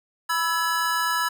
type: chord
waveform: square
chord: E major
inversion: second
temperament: equal with one note detuned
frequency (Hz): 987.8 / 1318.5 / 1691.2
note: B5 / E6 / G#6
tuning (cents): 0 / 0 / +31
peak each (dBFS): -27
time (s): 0.29-1.29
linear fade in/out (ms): 10
effects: none